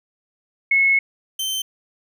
sine / sawtooth tone pair in turn, 2186 / 3099 Hz, C#7 / G7, -25 / -21 cents, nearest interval tritone, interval 604 cents, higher second, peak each -13 / -19 dBFS, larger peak first, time 0.71-0.99 / 1.39-1.62 s, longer first, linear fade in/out 5 ms, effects none

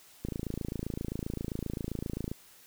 click train, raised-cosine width 3 ms, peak -21 dBFS, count 58, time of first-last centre 0.25-2.315 s, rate 27.6 Hz, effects white hiss -57 dBFS RMS until 2.66 s

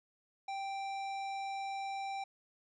sine tone with hard clipping, 784 Hz, G5, in tune, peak -39 dBFS, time 0.48-2.24 s, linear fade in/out 5 ms, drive 13 dB, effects resampled to 24000 Hz

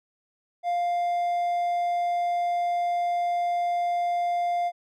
triangle tone, 700 Hz, F5, 4 cents sharp, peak -21 dBFS, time 0.63-4.72 s, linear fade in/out 50 ms, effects none

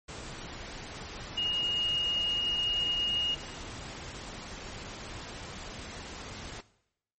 sine tone in noise, 2862 Hz, F7, 42 cents sharp, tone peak -27 dBFS, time 1.37-3.35 s, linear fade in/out 10 ms, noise pink, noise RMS -42 dBFS, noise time 0.08-6.61 s, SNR +12 dB, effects noise-tail reverb RT60 0.8 s tail -18 dB re dry + MP3 32 kbps

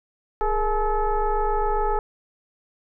sine tone with frequency modulation, 415.3 Hz, G#4, in tune, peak -19 dBFS, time 0.41-1.99 s, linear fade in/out 0 ms, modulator 439 Hz, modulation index 1.6, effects none

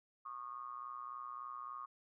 triangle ring-modulated tone, 61.74 Hz, B1, in tune, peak -39 dBFS, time 0.25-1.86 s, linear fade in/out 10 ms, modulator 1160 Hz, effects none

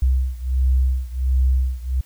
sine beating tone pair, 64 / 65.4 Hz, C2 / C2, -38 / 0 cents, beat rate 1.4 Hz, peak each -18 / -20 dBFS, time 0.02-2.01 s, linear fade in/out 5 ms, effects white hiss -54 dBFS RMS until 2.05 s

